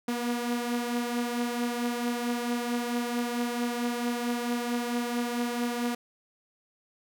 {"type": "beating tone pair", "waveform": "sawtooth", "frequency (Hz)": [239.3, 243.8], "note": ["A#3", "B3"], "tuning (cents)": [46, -22], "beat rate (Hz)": 4.5, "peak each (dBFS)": [-25, -31], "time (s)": [0.08, 5.95], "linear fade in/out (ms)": 5, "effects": []}